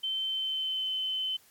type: tone with pitch glide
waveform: sine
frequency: 3089 to 3055 Hz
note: G7 to G7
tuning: -26 to -45 cents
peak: -29 dBFS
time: 0.03-1.37 s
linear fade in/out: 10 ms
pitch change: -19 cents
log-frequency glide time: 0.27-0.89 s
effects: white hiss -61 dBFS RMS until 1.5 s + AAC 64 kbps